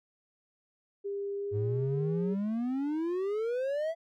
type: tone with pitch glide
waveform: sine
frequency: 400.6 to 407.1 Hz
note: G4 to G#4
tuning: +38 to -35 cents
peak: -32 dBFS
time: 1.04-2.35 s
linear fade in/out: 20 ms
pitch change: +27 cents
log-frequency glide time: 1.36-1.58 s
type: exponential sweep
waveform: triangle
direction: up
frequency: 101.3 to 672 Hz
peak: -27 dBFS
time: 1.51-3.95 s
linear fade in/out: 50 ms
effects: none